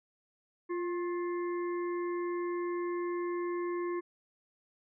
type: harmonic tone with a mistuned harmonic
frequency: 349.2 Hz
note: F4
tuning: in tune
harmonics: 1 / 3 / 5 / 6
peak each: -32 / -41 / -50 / -50 dBFS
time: 0.69-4.01 s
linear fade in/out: 20 ms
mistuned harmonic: 3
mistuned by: +37 cents
effects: none